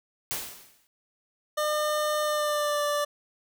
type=noise with exponential decay; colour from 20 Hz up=white; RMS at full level=-29 dBFS; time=0.31-0.87 s; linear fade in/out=0 ms; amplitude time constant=120 ms
type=tone with pitch glide; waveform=25% pulse; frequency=604 to 585.8 Hz; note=D5 to D5; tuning=+48 to -5 cents; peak=-21 dBFS; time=1.57-3.05 s; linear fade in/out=10 ms; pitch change=-53 cents; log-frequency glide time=2.22-2.84 s
effects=none